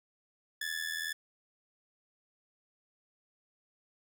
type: ring-modulated tone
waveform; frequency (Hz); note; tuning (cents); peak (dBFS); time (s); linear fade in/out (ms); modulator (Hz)
sawtooth; 1728; A6; -32; -28; 0.61-1.13; 5; 40.7
effects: none